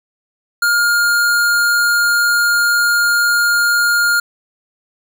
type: tone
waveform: square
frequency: 1414 Hz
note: F6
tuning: 21 cents sharp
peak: -12 dBFS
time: 0.62-4.2 s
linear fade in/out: 5 ms
effects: none